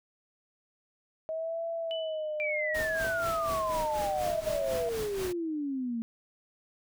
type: tone with vibrato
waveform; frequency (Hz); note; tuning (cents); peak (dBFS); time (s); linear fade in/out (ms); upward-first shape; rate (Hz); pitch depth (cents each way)
sine; 635; D#5; +35; -31; 1.29-4.89; 0; sine; 0.63; 85
type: tone with exponential decay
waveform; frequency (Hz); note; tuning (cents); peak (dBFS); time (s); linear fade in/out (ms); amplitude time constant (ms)
sine; 2983; F#7; +13; -34; 1.91-2.51; 0; 130
type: exponential sweep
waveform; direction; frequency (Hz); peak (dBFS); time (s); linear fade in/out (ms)
sine; down; 2377 to 224.2; -30; 2.4-6.02; 0
type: noise with tremolo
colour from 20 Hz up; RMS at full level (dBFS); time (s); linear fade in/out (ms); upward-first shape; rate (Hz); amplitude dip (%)
pink; -38; 2.74-5.33; 10; sine; 4.1; 65
effects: none